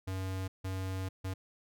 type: tone bursts at uneven times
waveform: square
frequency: 94.5 Hz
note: F#2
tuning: 37 cents sharp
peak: -35 dBFS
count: 3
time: 0.07-0.48 / 0.64-1.09 / 1.24-1.34 s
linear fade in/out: 10 ms
effects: none